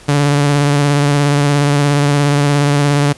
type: tone with vibrato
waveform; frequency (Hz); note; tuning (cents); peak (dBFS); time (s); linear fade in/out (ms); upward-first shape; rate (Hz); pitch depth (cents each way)
sawtooth; 143.9; D3; -35; -6; 0.08-3.13; 10; sine; 17; 28
effects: pink hiss -40 dBFS RMS until 3.17 s + resampled to 24000 Hz